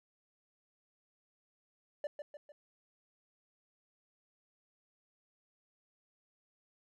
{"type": "tone with echo", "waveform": "triangle", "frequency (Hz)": 587.3, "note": "D5", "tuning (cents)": 0, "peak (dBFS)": -32, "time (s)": [2.04, 2.07], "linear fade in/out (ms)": 2, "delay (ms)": 150, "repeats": 3, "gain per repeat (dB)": -6, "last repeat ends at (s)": 2.52, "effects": []}